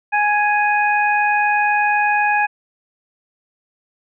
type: harmonic tone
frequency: 832 Hz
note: G#5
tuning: 3 cents sharp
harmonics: 1 / 2 / 3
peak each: -16 / -19 / -21 dBFS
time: 0.12-2.47 s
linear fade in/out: 20 ms
effects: none